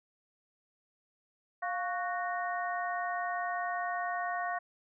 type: harmonic tone with a mistuned harmonic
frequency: 370 Hz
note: F#4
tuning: in tune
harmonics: 2 / 3 / 4 / 5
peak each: -34 / -38 / -41 / -39 dBFS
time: 1.62-4.59 s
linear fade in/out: 10 ms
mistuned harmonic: 2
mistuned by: -83 cents
effects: none